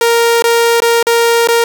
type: tone with dropouts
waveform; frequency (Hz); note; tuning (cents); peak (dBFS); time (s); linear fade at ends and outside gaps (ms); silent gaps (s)
sawtooth; 466.2; A#4; 0; -4; 0.01-1.64; 2; 0.423-0.44 / 0.803-0.82 / 1.028-1.068 / 1.474-1.486
effects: none